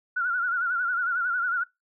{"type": "tone with vibrato", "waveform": "sine", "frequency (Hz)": 1430, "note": "F6", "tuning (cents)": 41, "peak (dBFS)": -23, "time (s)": [0.16, 1.64], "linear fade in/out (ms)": 10, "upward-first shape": "sine", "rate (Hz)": 11, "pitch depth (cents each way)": 82, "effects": ["noise-tail reverb RT60 0.2 s tail -23 dB re dry"]}